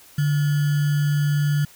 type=tone with sample-and-hold; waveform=sine; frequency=146.6 Hz; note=D3; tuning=3 cents flat; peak=-17 dBFS; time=0.18-1.65 s; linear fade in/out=5 ms; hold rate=1575 Hz; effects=white hiss -49 dBFS RMS until 1.75 s